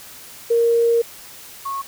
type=tone pair in turn; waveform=sine; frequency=466.2 / 1098 Hz; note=A#4 / C#6; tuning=0 / -17 cents; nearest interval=octave + minor third; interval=1483 cents; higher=second; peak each=-13 / -23 dBFS; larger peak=first; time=0.5-1.02 / 1.65-1.82 s; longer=first; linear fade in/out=10 ms; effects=white hiss -40 dBFS RMS until 1.87 s